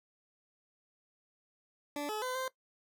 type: tone with pitch steps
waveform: 20% pulse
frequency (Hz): 290.8 / 428 / 508 / 520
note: D4 / A4 / B4 / C5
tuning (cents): -17 / -48 / +49 / -11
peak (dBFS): -30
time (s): 1.96-2.48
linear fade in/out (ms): 2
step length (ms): 130
effects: noise-tail reverb RT60 0.1 s tail -18 dB re dry